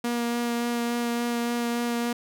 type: tone with vibrato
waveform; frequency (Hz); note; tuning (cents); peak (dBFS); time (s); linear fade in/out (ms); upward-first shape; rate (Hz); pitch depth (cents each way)
sawtooth; 237.4; A#3; +32; -21; 0.04-2.13; 5; sine; 3.5; 11
effects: none